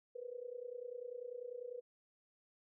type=tone with amplitude modulation; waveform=sine; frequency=489.4 Hz; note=B4; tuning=16 cents flat; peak=-40 dBFS; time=0.15-1.81 s; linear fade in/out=10 ms; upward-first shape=sine; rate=30.1 Hz; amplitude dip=85%; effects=none